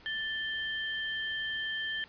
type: tone pair together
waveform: sine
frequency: 1764 / 3143 Hz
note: A6 / G7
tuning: +4 / +4 cents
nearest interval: minor seventh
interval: 1000 cents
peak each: -34 / -36 dBFS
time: 0.06-2.04 s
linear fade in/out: 0 ms
effects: pink hiss -56 dBFS RMS until 2.08 s + resampled to 11025 Hz

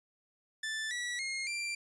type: tone with pitch steps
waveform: sawtooth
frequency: 1760 / 1941.6 / 2142 / 2363 Hz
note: A6 / B6 / C7 / D7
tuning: 0 / -30 / +40 / +10 cents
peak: -31 dBFS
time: 0.63-1.75 s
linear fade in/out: 5 ms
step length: 280 ms
effects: resampled to 22050 Hz

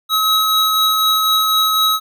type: tone pair together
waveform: square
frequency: 1281 / 3839 Hz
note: E6 / B7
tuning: -50 / -50 cents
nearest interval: octave + perfect fifth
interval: 1900 cents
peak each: -16 dBFS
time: 0.09-2 s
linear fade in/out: 50 ms
effects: none

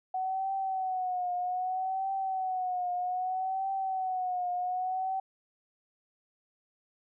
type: tone with vibrato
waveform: sine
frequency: 745 Hz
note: F#5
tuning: 12 cents sharp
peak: -29 dBFS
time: 0.14-5.2 s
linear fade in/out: 5 ms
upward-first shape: triangle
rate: 0.63 Hz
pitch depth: 75 cents each way
effects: none

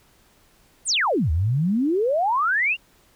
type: exponential two-way sweep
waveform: sine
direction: down then up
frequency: 10130 to 73.42 to 2898 Hz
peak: -18 dBFS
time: 0.85-2.77 s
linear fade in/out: 50 ms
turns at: 1.31 s
effects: pink hiss -58 dBFS RMS until 3.15 s

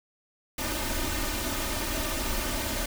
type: noise with comb filter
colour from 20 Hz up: pink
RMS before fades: -30 dBFS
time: 0.58-2.86 s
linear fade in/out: 5 ms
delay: 3.3 ms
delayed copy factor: +0.8
effects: none

